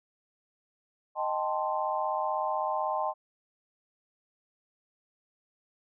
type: chord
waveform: sine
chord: A half-diminished seventh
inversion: second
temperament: equal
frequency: 622.3 / 784 / 880 / 1046.5 Hz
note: Eb5 / G5 / A5 / C6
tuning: 0 / 0 / 0 / 0 cents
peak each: -33 dBFS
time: 1.15-3.14 s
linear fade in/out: 50 ms
effects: none